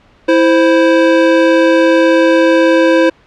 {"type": "tone pair together", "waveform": "square", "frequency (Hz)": [328.8, 521.9], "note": ["E4", "C5"], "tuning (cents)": [-4, -4], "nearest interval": "minor sixth", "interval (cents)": 800, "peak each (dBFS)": -10, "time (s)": [0.28, 3.1], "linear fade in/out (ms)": 10, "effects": ["pink hiss -47 dBFS RMS until 3.26 s", "low-pass 3000 Hz 12 dB/octave"]}